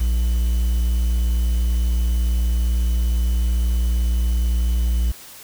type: tone with quantisation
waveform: triangle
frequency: 58.9 Hz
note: A#1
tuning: 19 cents sharp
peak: -14 dBFS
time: 0-5.12 s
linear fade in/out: 10 ms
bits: 7
effects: white hiss -41 dBFS RMS until 5.43 s